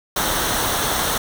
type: noise with comb filter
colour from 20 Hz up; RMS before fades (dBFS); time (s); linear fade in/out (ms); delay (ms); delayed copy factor
pink; -21; 0.16-1.18; 5; 0.41; -0.55
effects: none